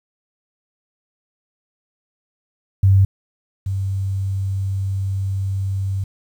sine tone pair in turn, 96.9 / 96.9 Hz, G2 / G2, -20 / -20 cents, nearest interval unison, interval 0 cents, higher neither, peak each -9 / -19 dBFS, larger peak first, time 2.83-3.05 / 3.66-6.04 s, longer second, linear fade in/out 5 ms, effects 8-bit

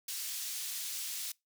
pink high-pass noise, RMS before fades -39 dBFS, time 0.08-1.32 s, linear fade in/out 5 ms, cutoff 4200 Hz, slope 12 dB/octave, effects noise-tail reverb RT60 0.2 s tail -24 dB re dry

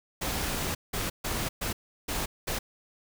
pink noise bursts at uneven times, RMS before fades -31 dBFS, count 6, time 0.21-0.75 / 0.93-1.1 / 1.24-1.49 / 1.61-1.73 / 2.08-2.26 / 2.47-2.59 s, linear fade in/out 10 ms, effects none

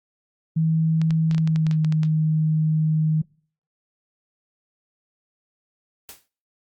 sine tone with pitch glide, 160.5 to 156.38 Hz, E3 to D#3, -46 to +9 cents, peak -17 dBFS, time 0.56-3.22 s, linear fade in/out 10 ms, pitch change -45 cents, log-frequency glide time 1.37-1.79 s
clicks, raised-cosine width 0.2 ms, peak -18 dBFS, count 12, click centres 1.016 / 1.107 / 1.312 / 1.347 / 1.381 / 1.475 / 1.56 / 1.667 / 1.712 / 1.847 / 1.924 / 2.033 s
white noise with exponential decay, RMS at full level -37 dBFS, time 6.09-6.28 s, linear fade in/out 0 ms, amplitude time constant 40 ms
effects noise-tail reverb RT60 0.5 s tail -26 dB re dry + Opus 32 kbps

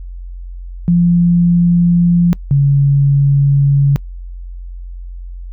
sine tone pair in turn, 173.3 / 140.21 Hz, F3 / C#3, -13 / +20 cents, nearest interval major third, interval 367 cents, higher first, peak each -7 dBFS, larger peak neither, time 0.88-2.33 / 2.51-3.96 s, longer neither, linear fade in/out 0 ms, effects noise-tail reverb RT60 0.1 s tail -25 dB re dry + added 44 Hz sine -25 dBFS peak until 5.52 s

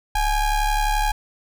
square ring-modulated tone, 404.2 Hz, G#4, 47 cents flat, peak -16 dBFS, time 0.15-1.12 s, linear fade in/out 5 ms, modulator 440 Hz, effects none

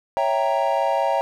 triangle chord, C# diminished seventh, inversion none, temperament equal, 554.4 / 659.3 / 784 / 932.3 Hz, C#5 / E5 / G5 / Bb5, 0 / 0 / 0 / 0 cents, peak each -22 dBFS, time 0.17-1.21 s, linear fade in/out 0 ms, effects none

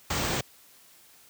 pink band-stop noise, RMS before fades -28 dBFS, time 0.1-0.41 s, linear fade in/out 5 ms, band 8800 to 14000 Hz, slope 96 dB/octave, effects white hiss -56 dBFS RMS until 1.29 s + high-pass 60 Hz 12 dB/octave

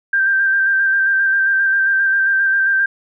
sine tone with vibrato, 1575 Hz, G6, 8 cents sharp, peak -12 dBFS, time 0.13-2.86 s, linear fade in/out 5 ms, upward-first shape square, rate 7.5 Hz, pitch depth 21 cents each way, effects none

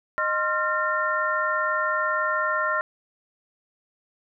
sine tone cluster, 617 / 1056 / 1382 / 1818 Hz, D#5 / C6 / F6 / A#6, -15 / +16 / -19 / -44 cents, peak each -29 / -28 / -25 / -28 dBFS, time 0.18-2.81 s, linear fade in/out 0 ms, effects none

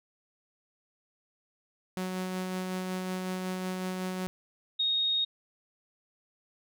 sawtooth tone with tremolo, 185 Hz, F#3, in tune, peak -27 dBFS, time 1.97-4.27 s, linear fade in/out 0 ms, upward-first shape sine, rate 5.4 Hz, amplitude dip 25%
sine tone, 3729 Hz, A#7, in tune, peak -25 dBFS, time 4.79-5.25 s, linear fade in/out 10 ms
effects none

